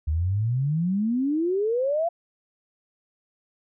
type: exponential sweep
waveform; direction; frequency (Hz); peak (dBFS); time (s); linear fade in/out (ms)
sine; up; 73.42 to 698.5; -21; 0.07-2.09; 10
effects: none

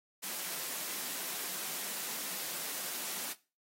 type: high-pass noise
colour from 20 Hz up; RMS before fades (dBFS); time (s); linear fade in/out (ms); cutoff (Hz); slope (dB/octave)
white; -39; 0.22-3.34; 20; 160; 48
effects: noise-tail reverb RT60 0.3 s tail -18 dB re dry + AAC 48 kbps

